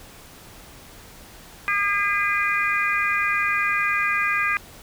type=harmonic tone; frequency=405.5 Hz; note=G#4; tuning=41 cents flat; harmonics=3 / 4 / 5 / 6; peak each=-25 / -25 / -25 / -25 dBFS; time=1.68-4.57 s; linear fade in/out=0 ms; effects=pink hiss -45 dBFS RMS until 4.82 s